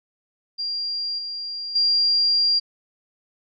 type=tone with level steps; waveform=sine; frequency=4770 Hz; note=D8; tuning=26 cents sharp; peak=-24 / -28 / -16 dBFS; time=0.58-2.6 s; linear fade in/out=20 ms; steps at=1.18 / 1.75 s; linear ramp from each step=10 ms; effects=none